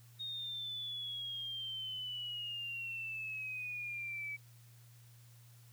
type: exponential sweep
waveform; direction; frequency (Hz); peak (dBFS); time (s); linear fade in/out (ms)
sine; down; 3729 to 2282; -39; 0.19-4.37; 20
effects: added 118 Hz sine -57 dBFS peak until 5.72 s + white hiss -66 dBFS RMS until 5.72 s